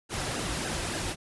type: noise with flanger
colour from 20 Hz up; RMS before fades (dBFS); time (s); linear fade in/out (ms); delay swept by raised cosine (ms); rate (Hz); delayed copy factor
pink; -32; 0.09-1.16; 50; 0.87 to 4.87; 3.5; -0.75
effects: resampled to 24000 Hz